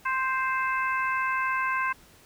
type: harmonic tone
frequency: 523.3 Hz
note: C5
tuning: in tune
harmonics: 2 / 3 / 4 / 5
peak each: -27 / -29 / -34 / -35 dBFS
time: 0.05-1.93 s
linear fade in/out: 10 ms
effects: pink hiss -55 dBFS RMS until 2.25 s